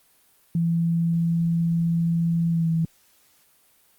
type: tone with pitch glide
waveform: sine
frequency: 167.6 to 163.58 Hz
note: E3 to E3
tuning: +29 to -13 cents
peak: -19 dBFS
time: 0.55-2.85 s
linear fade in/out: 2 ms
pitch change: -42 cents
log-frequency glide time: 2.49-2.7 s
effects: white hiss -60 dBFS RMS until 3.98 s + Opus 32 kbps